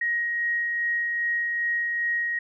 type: tone with tremolo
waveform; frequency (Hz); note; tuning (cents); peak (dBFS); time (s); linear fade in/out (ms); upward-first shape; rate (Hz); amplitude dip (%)
sine; 1885; A#6; +19; -22; 0.01-2.39; 5; sine; 2.5; 25
effects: none